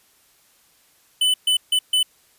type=tone bursts at uneven times; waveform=square; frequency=3005 Hz; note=F#7; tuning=26 cents sharp; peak=-16 dBFS; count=4; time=1.21-1.34 / 1.47-1.57 / 1.72-1.79 / 1.93-2.03 s; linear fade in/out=5 ms; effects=white hiss -58 dBFS RMS until 2.38 s + resampled to 32000 Hz